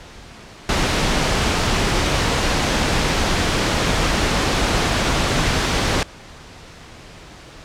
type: noise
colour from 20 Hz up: pink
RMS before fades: -18 dBFS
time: 0.69-6.03 s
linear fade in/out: 2 ms
effects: pink hiss -40 dBFS RMS until 7.64 s + low-pass 6000 Hz 12 dB/octave